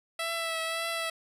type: tone with vibrato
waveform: 10% pulse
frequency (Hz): 659.3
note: E5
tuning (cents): 0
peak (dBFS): -22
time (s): 0.19-1.1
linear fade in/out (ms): 5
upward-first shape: triangle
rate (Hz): 1.8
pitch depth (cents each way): 28
effects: resampled to 32000 Hz